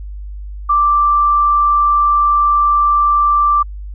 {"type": "tone", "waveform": "sine", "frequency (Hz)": 1174.7, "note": "D6", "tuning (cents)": 0, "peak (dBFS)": -9, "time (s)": [0.69, 3.63], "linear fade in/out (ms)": 10, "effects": ["added 50 Hz sine -25 dBFS peak until 3.94 s"]}